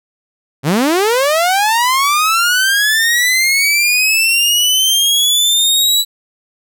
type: linear sweep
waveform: sawtooth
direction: up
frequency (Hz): 124.4 to 3951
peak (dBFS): -7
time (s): 0.63-6.05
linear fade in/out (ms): 50
effects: none